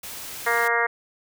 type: noise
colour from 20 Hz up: white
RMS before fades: -36 dBFS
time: 0.03-0.68 s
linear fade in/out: 5 ms
type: harmonic tone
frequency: 234.3 Hz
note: A#3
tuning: 9 cents sharp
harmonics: 2 / 3 / 4 / 5 / 6 / 7 / 8 / 9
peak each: -27 / -29 / -28 / -28 / -28 / -27 / -25 / -29 dBFS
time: 0.46-0.87 s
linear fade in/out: 10 ms
effects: none